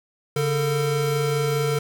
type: tone pair together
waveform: square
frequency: 142.09 / 451.1 Hz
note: C#3 / A4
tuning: +43 / +43 cents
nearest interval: octave + minor sixth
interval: 2000 cents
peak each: -24 dBFS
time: 0.36-1.79 s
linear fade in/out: 5 ms
effects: none